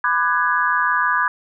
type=chord; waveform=sine; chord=G# half-diminished seventh; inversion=first; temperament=just; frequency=996.7 / 1196.1 / 1495.1 / 1661.2 Hz; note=B5 / D6 / F#6 / G#6; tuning=+16 / +31 / +18 / 0 cents; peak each=-21 / -21 / -23 / -20 dBFS; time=0.04-1.28 s; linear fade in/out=2 ms; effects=none